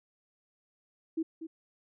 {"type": "tone with echo", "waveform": "sine", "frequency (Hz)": 323.7, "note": "E4", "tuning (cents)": -31, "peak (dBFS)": -28, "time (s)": [1.17, 1.23], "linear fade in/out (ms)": 10, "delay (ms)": 240, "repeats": 1, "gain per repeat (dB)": -10, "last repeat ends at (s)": 1.47, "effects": []}